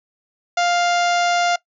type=harmonic tone; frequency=700 Hz; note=F5; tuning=4 cents sharp; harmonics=1 / 2 / 3 / 4 / 5 / 6 / 7 / 8 / 9 / 10; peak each=-17 / -23 / -27 / -29 / -31 / -33 / -34 / -35 / -36 / -37 dBFS; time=0.57-1.56 s; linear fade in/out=5 ms; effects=noise-tail reverb RT60 0.1 s tail -20 dB re dry